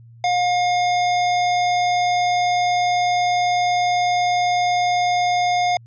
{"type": "tone", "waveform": "square", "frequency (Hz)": 714, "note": "F5", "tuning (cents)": 38, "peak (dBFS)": -17, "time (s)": [0.24, 5.77], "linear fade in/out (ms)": 2, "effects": ["added 116 Hz sine -42 dBFS peak until 5.86 s", "resampled to 16000 Hz"]}